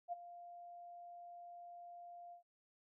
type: tone with ADSR envelope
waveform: sine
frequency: 698 Hz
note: F5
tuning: 1 cent flat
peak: -37 dBFS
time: 0.08-2.43 s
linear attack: 44 ms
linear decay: 19 ms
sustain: -14 dB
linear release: 110 ms
effects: none